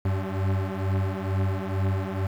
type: beating tone pair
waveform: 40% pulse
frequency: 94.8 / 97 Hz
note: F#2 / G2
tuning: +43 / -18 cents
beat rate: 2.2 Hz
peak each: -26 dBFS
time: 0.05-2.27 s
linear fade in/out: 5 ms
effects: low-pass 2000 Hz 12 dB/octave + 8-bit